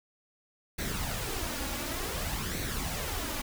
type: noise with flanger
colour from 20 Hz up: pink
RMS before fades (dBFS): -34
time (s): 0.78-3.42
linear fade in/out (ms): 10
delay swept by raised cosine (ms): 0.49 to 3.59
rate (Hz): 0.55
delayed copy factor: +0.55
effects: none